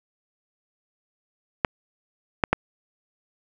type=clicks; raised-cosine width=0.5 ms; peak=-3 dBFS; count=3; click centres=1.648 / 2.438 / 2.53 s; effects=none